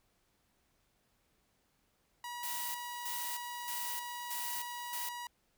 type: tone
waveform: sawtooth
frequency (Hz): 965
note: B5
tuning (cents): -40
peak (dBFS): -37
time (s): 2.24-5.27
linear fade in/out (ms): 2
type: noise with tremolo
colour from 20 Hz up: blue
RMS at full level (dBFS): -40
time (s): 2.43-5.09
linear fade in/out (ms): 2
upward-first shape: square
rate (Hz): 1.6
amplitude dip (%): 75
effects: pink hiss -75 dBFS RMS until 5.57 s